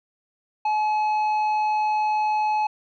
triangle tone with tanh clipping, 853 Hz, G#5, 46 cents sharp, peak -21 dBFS, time 0.65-2.67 s, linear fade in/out 5 ms, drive 11 dB, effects none

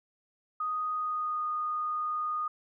sine tone with pitch glide, 1244.5 to 1230.9 Hz, D#6 to D#6, 0 to -19 cents, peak -29 dBFS, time 0.6-2.48 s, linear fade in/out 5 ms, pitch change -19 cents, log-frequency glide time 0.94-1.46 s, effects none

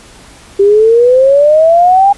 sine exponential sweep, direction up, 392 to 813 Hz, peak -3 dBFS, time 0.59-2.13 s, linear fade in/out 10 ms, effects pink hiss -37 dBFS RMS until 2.17 s + resampled to 24000 Hz

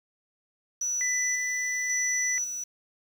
sine tone with tremolo, 5920 Hz, F#8, in tune, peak -26 dBFS, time 0.81-2.64 s, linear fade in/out 5 ms, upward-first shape square, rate 0.92 Hz, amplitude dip 45%
triangle tone, 1996 Hz, B6, 18 cents sharp, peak -27 dBFS, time 1.01-2.38 s, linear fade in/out 0 ms
effects 8-bit

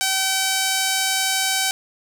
5% pulse tone, 767 Hz, G5, 38 cents flat, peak -7 dBFS, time 0.01-1.71 s, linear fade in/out 0 ms, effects 8-bit

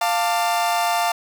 40% pulse chord, D minor, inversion first, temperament equal with one note detuned, 698.5 / 893.3 / 1174.7 Hz, F5 / A5 / D6, 0 / +26 / 0 cents, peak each -20 / -22 / -26 dBFS, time 0.01-1.12 s, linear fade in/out 5 ms, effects none

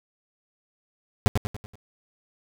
35% pulse tone with echo, 103.83 Hz, G#2, in tune, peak -12 dBFS, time 1.26-1.28 s, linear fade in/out 0 ms, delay 95 ms, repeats 5, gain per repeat -6 dB, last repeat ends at 1.755 s, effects none

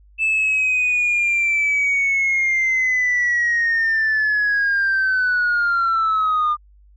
sine linear sweep, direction down, 2637 to 1201 Hz, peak -14 dBFS, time 0.18-6.57 s, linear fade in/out 50 ms, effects tanh soft clip ceiling -13 dBFS + added 50 Hz sine -47 dBFS peak until 6.96 s

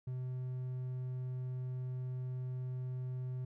triangle tone, 127.4 Hz, C3, 46 cents flat, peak -35 dBFS, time 0.07-3.45 s, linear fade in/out 5 ms, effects none

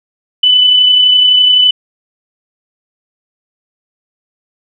sine tone with amplitude modulation, 2996 Hz, F#7, 21 cents sharp, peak -3 dBFS, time 0.43-1.71 s, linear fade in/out 5 ms, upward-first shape sine, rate 31.8 Hz, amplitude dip 35%, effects none

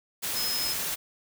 sine tone in noise, 5130 Hz, E8, 48 cents flat, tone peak -29 dBFS, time 0.35-0.74 s, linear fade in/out 20 ms, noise white, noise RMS -31 dBFS, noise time 0.22-0.96 s, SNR -1 dB, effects none

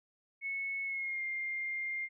sine tone with pitch glide, 2200 to 2112 Hz, C#7 to C7, -14 to +16 cents, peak -34 dBFS, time 0.41-2.09 s, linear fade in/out 50 ms, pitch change -70 cents, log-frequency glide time 0.84-1.23 s, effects none

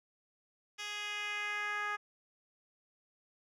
10% pulse tone with band-pass filter sweep, 415.3 Hz, G#4, in tune, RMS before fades -38 dBFS, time 0.78-1.97 s, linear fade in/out 20 ms, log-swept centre 3900 to 1400 Hz, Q 1.8, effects none

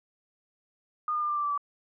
sine tone with pitch steps, 1223 / 1211 / 1199.2 / 1187.5 / 1175.9 / 1164.4 / 1153 Hz, D#6 / D#6 / D6 / D6 / D6 / D6 / D6, -30 / -47 / +36 / +19 / +2 / -15 / -32 cents, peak -26 dBFS, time 1.08-1.577 s, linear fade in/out 2 ms, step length 71 ms, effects none

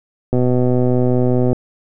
click train, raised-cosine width 2 ms, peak -4 dBFS, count 151, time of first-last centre 0.33-1.53 s, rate 125 Hz, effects none

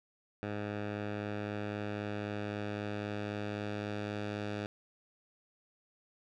10% pulse tone with low-pass filter sweep, 103.83 Hz, G#2, in tune, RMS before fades -38 dBFS, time 0.43-4.66 s, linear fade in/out 0 ms, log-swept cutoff 2400 to 3900 Hz, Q 0.92, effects none

